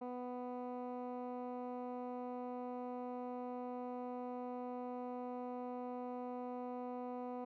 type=tone with low-pass filter; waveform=15% pulse; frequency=248.1 Hz; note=B3; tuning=8 cents sharp; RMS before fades=-44 dBFS; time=0.01-7.45 s; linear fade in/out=10 ms; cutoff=890 Hz; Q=0.93; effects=none